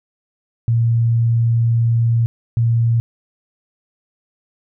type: tone pair in turn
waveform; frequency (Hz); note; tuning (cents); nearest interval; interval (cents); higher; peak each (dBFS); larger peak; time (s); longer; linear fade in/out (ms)
sine; 116.1 / 116.1; A#2 / A#2; -7 / -7; unison; 0; neither; -12; neither; 0.68-2.26 / 2.57-3; first; 0
effects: none